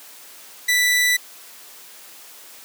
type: tone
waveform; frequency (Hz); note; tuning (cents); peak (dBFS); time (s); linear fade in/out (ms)
sawtooth; 1975.5; B6; 0; -12; 0.68-1.17; 10
effects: white hiss -43 dBFS RMS until 2.64 s + high-pass 300 Hz 12 dB/octave